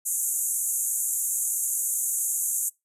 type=band-pass noise; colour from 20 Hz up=pink; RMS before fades=-27 dBFS; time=0.05-2.7 s; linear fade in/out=20 ms; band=6600 to 13000 Hz; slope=96 dB/octave; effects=noise-tail reverb RT60 0.2 s tail -24 dB re dry